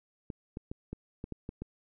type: clicks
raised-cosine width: 3 ms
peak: -25 dBFS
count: 8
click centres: 0.302 / 0.571 / 0.715 / 0.93 / 1.241 / 1.323 / 1.491 / 1.62 s
effects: none